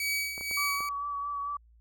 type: tone with tremolo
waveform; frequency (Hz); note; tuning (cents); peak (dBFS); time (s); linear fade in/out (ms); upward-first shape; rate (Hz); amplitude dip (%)
sawtooth; 2274; C#7; +44; -24; 0-0.89; 2; sine; 2; 65
type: clicks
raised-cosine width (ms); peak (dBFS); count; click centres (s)
1; -30; 4; 0.379 / 0.41 / 0.512 / 0.806
type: tone with vibrato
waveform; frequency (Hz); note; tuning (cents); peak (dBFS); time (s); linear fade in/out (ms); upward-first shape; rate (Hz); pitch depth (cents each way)
sine; 1144; D6; -46; -31; 0.57-1.57; 5; sine; 4.5; 23
effects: added 57 Hz sine -56 dBFS peak until 1.8 s